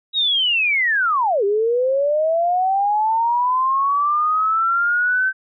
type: linear two-way sweep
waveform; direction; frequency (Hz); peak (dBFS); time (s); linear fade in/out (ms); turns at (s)
sine; down then up; 3840 to 391.8 to 1548; -15; 0.13-5.33; 50; 1.44
effects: none